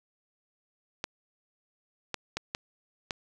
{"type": "clicks", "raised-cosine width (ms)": 0.2, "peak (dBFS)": -14, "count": 5, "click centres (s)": [1.041, 2.143, 2.37, 2.549, 3.108], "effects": []}